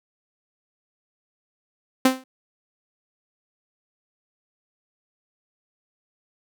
sawtooth tone with exponential decay, 260.3 Hz, C4, 9 cents flat, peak -7 dBFS, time 2.05-2.24 s, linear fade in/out 5 ms, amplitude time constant 40 ms, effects none

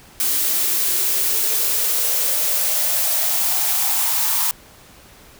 blue noise with high-pass filter sweep, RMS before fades -19 dBFS, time 0.2-4.51 s, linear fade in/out 0 ms, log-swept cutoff 290 to 960 Hz, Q 5.3, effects pink hiss -46 dBFS RMS until 5.39 s

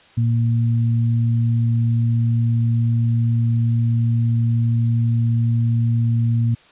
sine tone pair together, 115.98 / 233.1 Hz, A#2 / A#3, -8 / 0 cents, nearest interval octave, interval 1208 cents, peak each -15 / -25 dBFS, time 0.17-6.55 s, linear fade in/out 10 ms, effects white hiss -50 dBFS RMS until 6.71 s + resampled to 8000 Hz

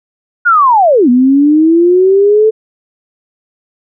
sine linear two-way sweep, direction down then up, 1465 to 240 to 442.2 Hz, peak -4 dBFS, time 0.45-2.51 s, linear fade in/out 20 ms, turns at 1.09 s, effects none

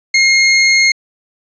sawtooth tone, 2141 Hz, C7, 39 cents sharp, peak -4 dBFS, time 0.14-0.92 s, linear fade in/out 5 ms, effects resampled to 16000 Hz

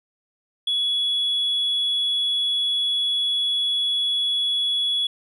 triangle tone, 3380 Hz, G#7, 30 cents sharp, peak -17 dBFS, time 0.67-5.07 s, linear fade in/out 5 ms, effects tanh soft clip ceiling -16 dBFS + resampled to 32000 Hz

